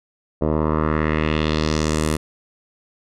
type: tone with low-pass filter sweep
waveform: 10% pulse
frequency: 77.5 Hz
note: D#2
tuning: 6 cents flat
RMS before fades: -20 dBFS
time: 0.41-2.17 s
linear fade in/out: 10 ms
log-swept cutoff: 670 to 11000 Hz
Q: 2.1
effects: none